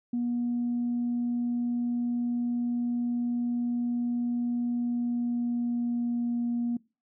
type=tone with pitch glide; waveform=sine; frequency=240.6 to 238.1 Hz; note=B3 to A#3; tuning=-45 to +37 cents; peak=-25 dBFS; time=0.13-6.77 s; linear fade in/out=5 ms; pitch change=-18 cents; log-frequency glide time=4.76-6.48 s; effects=noise-tail reverb RT60 0.3 s tail -23 dB re dry + tanh soft clip ceiling -22 dBFS